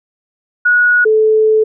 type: tone pair in turn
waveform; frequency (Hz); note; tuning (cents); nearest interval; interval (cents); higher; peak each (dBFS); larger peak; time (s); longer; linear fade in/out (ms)
sine; 1458 / 435.1; F#6 / A4; -26 / -19; octave + major sixth; 2093; first; -7; neither; 0.65-1.05 / 1.05-1.64; second; 10
effects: none